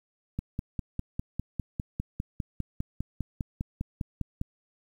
click train, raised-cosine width 5 ms, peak -18 dBFS, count 21, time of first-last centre 0.39-4.414 s, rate 4.97 Hz, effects 9-bit

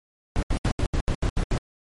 brown noise bursts, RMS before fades -22 dBFS, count 9, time 0.36-1.579 s, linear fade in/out 0 ms, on 67 ms, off 77 ms, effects MP3 48 kbps

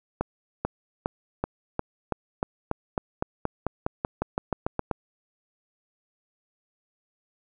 accelerating click train, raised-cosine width 1 ms, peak -11 dBFS, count 20, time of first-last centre 0.21-4.913 s, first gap 440 ms, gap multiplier 0.93, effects none

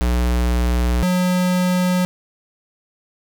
square tone pair in turn, 60.5 / 181.3 Hz, B1 / F#3, -35 / -35 cents, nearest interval octave + perfect fifth, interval 1900 cents, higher second, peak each -16 dBFS, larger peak neither, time 0.01-1.03 / 1.03-2.05 s, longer neither, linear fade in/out 0 ms, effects none

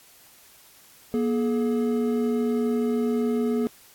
triangle tone pair together, 238.6 / 425.7 Hz, A#3 / G#4, +41 / +43 cents, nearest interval minor seventh, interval 1002 cents, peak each -21 / -24 dBFS, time 1.14-3.67 s, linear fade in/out 0 ms, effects white hiss -53 dBFS RMS until 3.94 s + AAC 64 kbps

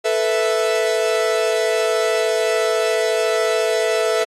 45% pulse chord, A suspended second, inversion none, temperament equal, 440 / 493.9 / 659.3 Hz, A4 / B4 / E5, 0 / 0 / 0 cents, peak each -20 / -23 / -20 dBFS, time 0.04-4.25 s, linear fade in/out 20 ms, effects low-pass 9000 Hz 12 dB/octave + AAC 48 kbps

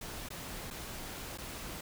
pink noise with dropouts, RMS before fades -43 dBFS, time 0.01-1.81 s, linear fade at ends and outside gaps 5 ms, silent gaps 0.288-0.303 / 0.704-0.708 / 1.376-1.383 s, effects none

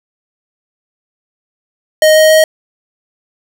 square tone with pitch steps, 622.3 / 625.9 / 629.5 Hz, D#5 / D#5 / D#5, 0 / +10 / +20 cents, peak -5 dBFS, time 2.02-2.44 s, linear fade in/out 2 ms, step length 140 ms, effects none

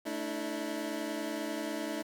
25% pulse chord, A suspended fourth, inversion none, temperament equal with one note detuned, 220 / 293.7 / 323.8 Hz, A3 / D4 / E4, 0 / 0 / -31 cents, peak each -38 / -34 / -34 dBFS, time 0.05-2.03 s, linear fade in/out 20 ms, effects 9-bit

